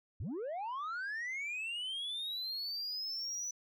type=linear sweep; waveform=sine; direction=up; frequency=65.41 to 5990 Hz; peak=-34 dBFS; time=0.2-3.51 s; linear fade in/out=5 ms; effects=tanh soft clip ceiling -36 dBFS